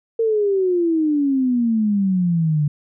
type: exponential sweep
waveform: sine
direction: down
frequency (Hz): 460 to 144.8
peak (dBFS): -15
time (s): 0.19-2.68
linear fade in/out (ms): 5
effects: none